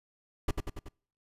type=noise with echo; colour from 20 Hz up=brown; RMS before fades=-26 dBFS; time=0.48-0.51 s; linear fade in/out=5 ms; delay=94 ms; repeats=4; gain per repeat=-4 dB; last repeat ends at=0.886 s; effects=noise-tail reverb RT60 0.5 s tail -26 dB re dry + resampled to 32000 Hz

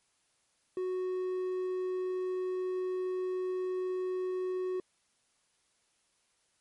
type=tone; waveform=triangle; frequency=368.9 Hz; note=F#4; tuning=5 cents flat; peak=-29 dBFS; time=0.77-4.8 s; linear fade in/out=2 ms; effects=white hiss -73 dBFS RMS until 6.6 s + MP3 48 kbps

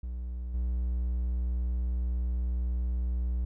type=tone with level steps; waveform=triangle; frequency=60.9 Hz; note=B1; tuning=24 cents flat; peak=-31 / -25 dBFS; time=0.03-3.45 s; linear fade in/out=5 ms; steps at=0.54 s; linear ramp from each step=5 ms; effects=none

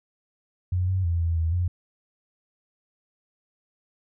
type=tone with pitch steps; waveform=sine; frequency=90.6 / 93.8 / 84.9 / 83.6 / 81.5 / 88.7 Hz; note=F#2 / F#2 / F2 / E2 / E2 / F2; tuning=-36 / +24 / -48 / +25 / -19 / +27 cents; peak=-21 dBFS; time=0.72-1.68 s; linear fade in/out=5 ms; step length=160 ms; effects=none

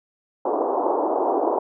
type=band-pass noise; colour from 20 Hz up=pink; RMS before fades=-22 dBFS; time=0.45-1.59 s; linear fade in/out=5 ms; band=310 to 1000 Hz; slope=48 dB/octave; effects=none

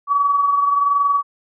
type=tone pair together; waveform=sine; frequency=1136 / 1157.2 Hz; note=C#6 / D6; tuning=+42 / -26 cents; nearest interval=unison; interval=32 cents; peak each=-14 / -24 dBFS; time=0.07-1.23 s; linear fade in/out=50 ms; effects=none

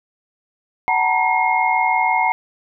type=tone cluster; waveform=sine; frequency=748 / 894 / 954 / 2144 Hz; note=F#5 / A5 / A#5 / C7; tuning=+19 / +27 / +40 / +42 cents; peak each=-20 dBFS; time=0.88-2.32 s; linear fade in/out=0 ms; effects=none

